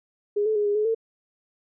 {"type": "tone with pitch steps", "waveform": "sine", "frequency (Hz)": [412.7, 434.7, 415.7, 409.9, 425.2, 451], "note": ["G#4", "A4", "G#4", "G#4", "G#4", "A4"], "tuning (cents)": [-11, -21, 2, -23, 41, 43], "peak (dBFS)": -20, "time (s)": [0.36, 0.948], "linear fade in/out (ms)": 10, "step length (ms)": 98, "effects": []}